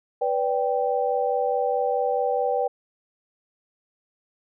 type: chord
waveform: sine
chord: G major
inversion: first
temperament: equal with one note detuned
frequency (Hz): 493.9 / 578.6 / 784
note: B4 / D5 / G5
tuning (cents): 0 / -26 / 0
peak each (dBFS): -24 / -27 / -25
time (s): 0.21-2.68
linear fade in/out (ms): 10
effects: none